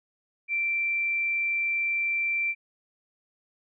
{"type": "tone", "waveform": "sine", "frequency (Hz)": 2349, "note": "D7", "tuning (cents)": 0, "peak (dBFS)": -24, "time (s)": [0.48, 2.55], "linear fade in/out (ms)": 50, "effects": []}